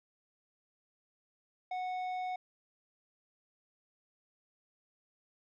sine tone with tanh clipping, 736 Hz, F#5, 9 cents flat, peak -36 dBFS, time 1.71-2.36 s, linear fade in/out 5 ms, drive 9 dB, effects none

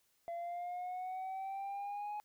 sine exponential sweep, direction up, 679 to 840 Hz, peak -36 dBFS, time 0.28-2.2 s, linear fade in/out 0 ms, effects tanh soft clip ceiling -38 dBFS + white hiss -75 dBFS RMS until 2.24 s

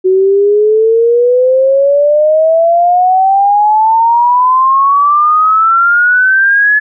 sine exponential sweep, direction up, 370 to 1718 Hz, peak -5 dBFS, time 0.04-6.8 s, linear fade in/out 20 ms, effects none

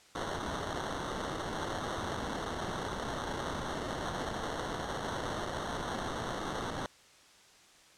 blue noise with sample-and-hold, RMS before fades -37 dBFS, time 0.15-6.86 s, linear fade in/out 2 ms, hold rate 2450 Hz, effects white hiss -59 dBFS RMS until 7.97 s + low-pass 7000 Hz 12 dB/octave

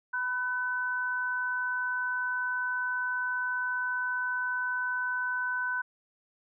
sine tone pair together, 994.9 / 1510 Hz, B5 / F#6, +12 / +35 cents, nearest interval perfect fifth, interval 723 cents, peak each -35 / -29 dBFS, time 0.13-5.82 s, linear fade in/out 10 ms, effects none

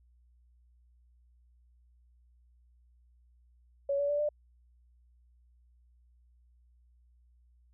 sine tone with pitch steps, 560 / 571.4 / 583.1 / 595 Hz, C#5 / D5 / D5 / D5, +18 / -48 / -13 / +22 cents, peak -27 dBFS, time 3.89-4.29 s, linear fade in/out 5 ms, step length 100 ms, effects added 60 Hz sine -61 dBFS peak until 7.73 s

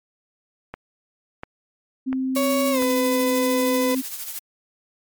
click train, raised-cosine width 0.5 ms, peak -17 dBFS, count 4, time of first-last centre 0.74-2.823 s, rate 1.44 Hz
sine tone, 261.6 Hz, C4, in tune, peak -21 dBFS, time 2.06-4.02 s, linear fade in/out 20 ms
blue noise with tremolo, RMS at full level -30 dBFS, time 2.35-4.39 s, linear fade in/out 2 ms, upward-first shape sine, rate 13 Hz, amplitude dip 50%
35% pulse tone with pitch glide, 558 to 502.9 Hz, C#5 to B4, +11 to +31 cents, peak -19 dBFS, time 2.36-3.95 s, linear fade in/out 5 ms, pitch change -180 cents, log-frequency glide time 2.71-2.8 s
effects MP3 96 kbps

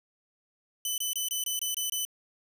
10% pulse tone bursts, 3008 Hz, F#7, 28 cents sharp, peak -20 dBFS, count 8, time 0.85-2.051 s, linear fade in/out 2 ms, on 130 ms, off 23 ms, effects resampled to 32000 Hz + 10-bit

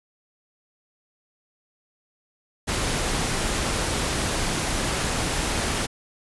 pink noise, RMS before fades -25 dBFS, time 2.67-5.87 s, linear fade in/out 20 ms, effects resampled to 24000 Hz

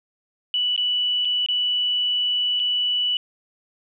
sine tone with dropouts, 2960 Hz, F#7, in tune, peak -19 dBFS, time 0.54-3.17 s, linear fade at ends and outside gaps 1 ms, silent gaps 0.763-0.777 / 1.249-1.253 / 1.462-1.486 / 2.595-2.599 s, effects none

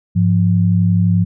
sine tone pair together, 102.84 / 174.61 Hz, G#2 / F3, -17 / 0 cents, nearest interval major sixth, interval 917 cents, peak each -13 dBFS, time 0.15-1.25 s, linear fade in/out 20 ms, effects none

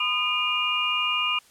sine tone cluster, 1007 / 1232 / 2428 / 2829 Hz, B5 / D#6 / D#7 / F7, +33 / -17 / -43 / +22 cents, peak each -34 / -29 / -27 / -25 dBFS, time 0-1.39 s, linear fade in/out 5 ms, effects white hiss -56 dBFS RMS until 1.5 s + low-pass 11000 Hz 12 dB/octave

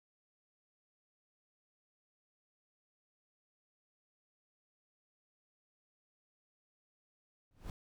brown noise with exponential growth, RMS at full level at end -38 dBFS, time 7.51-7.7 s, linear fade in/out 1 ms, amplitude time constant 41 ms, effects none

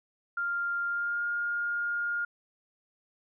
sine tone with pitch glide, 1396.9 to 1416.4 Hz, F6 to F6, 0 to +24 cents, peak -28 dBFS, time 0.37-2.25 s, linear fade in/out 5 ms, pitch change +24 cents, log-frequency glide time 0.87-1.24 s, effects none

